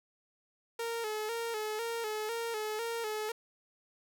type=tone with vibrato; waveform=sawtooth; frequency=445.4 Hz; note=A4; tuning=21 cents sharp; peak=-30 dBFS; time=0.79-3.32 s; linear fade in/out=5 ms; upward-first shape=square; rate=2 Hz; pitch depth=67 cents each way; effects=10-bit